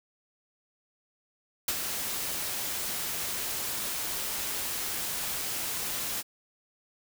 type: noise with ADSR envelope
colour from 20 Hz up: white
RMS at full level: -26 dBFS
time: 1.68-6.23 s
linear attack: 4 ms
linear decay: 40 ms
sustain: -7 dB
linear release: 32 ms
effects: none